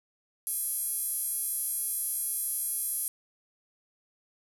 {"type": "tone with high-pass filter", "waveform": "5% pulse", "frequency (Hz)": 830.6, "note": "G#5", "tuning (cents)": 0, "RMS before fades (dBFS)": -32, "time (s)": [0.47, 3.08], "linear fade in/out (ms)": 0, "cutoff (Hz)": 11000, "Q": 4, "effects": []}